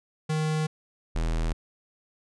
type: tone pair in turn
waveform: square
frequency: 155.56 / 40.68 Hz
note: D#3 / E1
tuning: 0 / -22 cents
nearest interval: octave + major seventh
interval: 2322 cents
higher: first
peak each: -25 dBFS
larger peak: neither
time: 0.29-0.67 / 1.15-1.53 s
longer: neither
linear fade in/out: 10 ms
effects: resampled to 22050 Hz

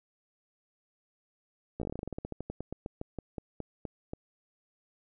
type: slowing click train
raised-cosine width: 2 ms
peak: -23 dBFS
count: 26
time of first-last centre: 1.8-4.134 s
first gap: 15 ms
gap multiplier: 1.13
effects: none

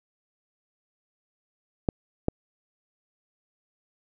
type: clicks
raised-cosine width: 2 ms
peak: -9 dBFS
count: 2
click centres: 1.888 / 2.284 s
effects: none

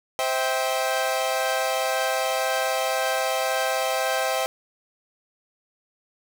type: chord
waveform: sawtooth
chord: C major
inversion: none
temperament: equal with one note detuned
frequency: 523.3 / 647.9 / 784 Hz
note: C5 / E5 / G5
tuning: 0 / -30 / 0 cents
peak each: -23 dBFS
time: 0.19-4.46 s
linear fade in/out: 0 ms
effects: none

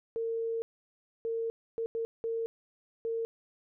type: tone bursts at uneven times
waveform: sine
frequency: 456.1 Hz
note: A#4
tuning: 38 cents flat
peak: -30 dBFS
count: 6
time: 0.16-0.62 / 1.25-1.5 / 1.78-1.86 / 1.95-2.05 / 2.24-2.46 / 3.05-3.25 s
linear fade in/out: 0 ms
effects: none

